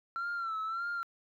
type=tone with vibrato; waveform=sine; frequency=1350 Hz; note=E6; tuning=41 cents sharp; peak=-31 dBFS; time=0.16-1.03 s; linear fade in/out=0 ms; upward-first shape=sine; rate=1.7 Hz; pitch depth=71 cents each way; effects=tanh soft clip ceiling -31 dBFS + 12-bit